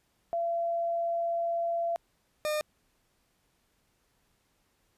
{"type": "tone pair in turn", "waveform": ["sine", "40% pulse"], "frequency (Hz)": [679, 606.7], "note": ["F5", "D#5"], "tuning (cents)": [-49, -44], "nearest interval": "major second", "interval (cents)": 195, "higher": "first", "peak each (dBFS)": -27, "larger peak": "neither", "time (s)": [[0.33, 1.96], [2.45, 2.61]], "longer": "first", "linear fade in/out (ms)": 0, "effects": ["pink hiss -72 dBFS RMS until 4.97 s", "resampled to 32000 Hz"]}